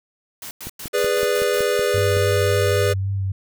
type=noise bursts; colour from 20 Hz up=white; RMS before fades=-34 dBFS; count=7; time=0.42-1.626 s; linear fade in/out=2 ms; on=90 ms; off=96 ms
type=click train; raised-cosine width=3 ms; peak=-20 dBFS; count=9; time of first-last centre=0.67-2.168 s; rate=5.34 Hz
type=chord; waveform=square; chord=G# diminished; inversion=none; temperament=equal with one note detuned; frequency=411.2 / 493.9 / 587.3 Hz; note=G#4 / B4 / D5; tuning=-17 / 0 / 0 cents; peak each=-22 / -22 / -25 dBFS; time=0.93-2.94 s; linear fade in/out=20 ms
type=tone with vibrato; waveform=sine; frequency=97.4 Hz; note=G2; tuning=11 cents flat; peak=-20 dBFS; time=1.94-3.32 s; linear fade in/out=5 ms; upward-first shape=sine; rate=3.6 Hz; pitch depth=24 cents each way
effects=none